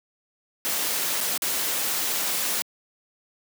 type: noise with dropouts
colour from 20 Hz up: white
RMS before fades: -26 dBFS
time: 0.65-2.62 s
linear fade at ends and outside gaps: 0 ms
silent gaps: 1.205-1.21 / 1.376-1.421 s
effects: high-pass 200 Hz 12 dB/octave